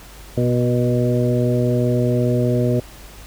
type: harmonic tone with a mistuned harmonic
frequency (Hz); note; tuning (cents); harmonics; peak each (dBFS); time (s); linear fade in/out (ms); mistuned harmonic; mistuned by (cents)
122.7; B2; -11; 1 / 2 / 3 / 4 / 5; -18 / -21 / -23 / -24 / -25; 0.37-2.8; 5; 4; -17
effects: added 50 Hz sine -40 dBFS peak until 3.26 s + pink hiss -42 dBFS RMS until 3.26 s